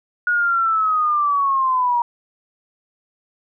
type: linear sweep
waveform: sine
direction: down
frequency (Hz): 1453 to 944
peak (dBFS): -15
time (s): 0.27-2.02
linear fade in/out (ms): 2
effects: none